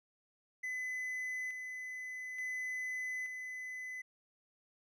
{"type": "tone with tremolo", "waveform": "triangle", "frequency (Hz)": 2014, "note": "B6", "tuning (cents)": 33, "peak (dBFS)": -35, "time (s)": [0.63, 4.02], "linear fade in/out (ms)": 10, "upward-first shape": "square", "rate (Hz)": 0.57, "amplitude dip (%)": 40, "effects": []}